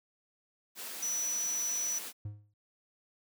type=high-pass noise; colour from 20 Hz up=white; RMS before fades=-42 dBFS; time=0.75-2.13 s; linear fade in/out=50 ms; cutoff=180 Hz; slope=96 dB/octave
type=tone; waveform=sine; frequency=5920 Hz; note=F#8; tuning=in tune; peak=-31 dBFS; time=1.02-1.99 s; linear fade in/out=10 ms
type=tone with exponential decay; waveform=triangle; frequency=103.83 Hz; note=G#2; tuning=in tune; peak=-32 dBFS; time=2.25-2.54 s; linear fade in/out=5 ms; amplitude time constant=61 ms
effects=none